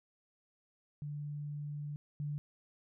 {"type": "tone pair in turn", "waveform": "sine", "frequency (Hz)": [146.83, 146.83], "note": ["D3", "D3"], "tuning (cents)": [0, 0], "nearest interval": "unison", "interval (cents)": 0, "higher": "neither", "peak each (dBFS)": [-38, -35], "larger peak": "second", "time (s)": [[1.02, 1.96], [2.2, 2.38]], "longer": "first", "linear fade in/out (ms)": 0, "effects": []}